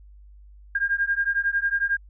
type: beating tone pair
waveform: sine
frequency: 1607 / 1618 Hz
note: G6 / G#6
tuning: +43 / -46 cents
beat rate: 11 Hz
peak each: -24 dBFS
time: 0.75-1.97 s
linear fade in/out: 5 ms
effects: added 50 Hz sine -45 dBFS peak until 2.09 s